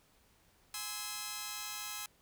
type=chord; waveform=5% pulse; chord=Ab augmented; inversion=none; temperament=just; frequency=830.6 / 1038.3 / 1297.8 Hz; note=Ab5 / C6 / E6; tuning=0 / -14 / -27 cents; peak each=-33 / -33 / -31 dBFS; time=0.74-2.06 s; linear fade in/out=2 ms; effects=pink hiss -68 dBFS RMS until 2.21 s